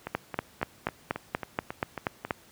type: two click trains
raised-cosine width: 0.5 ms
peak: -11 / -18 dBFS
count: 10 / 9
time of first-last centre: 0.15-2.308 / 0.07-2.25 s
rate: 4.17 / 3.67 Hz
effects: pink hiss -56 dBFS RMS until 2.51 s + high-pass 80 Hz 12 dB/octave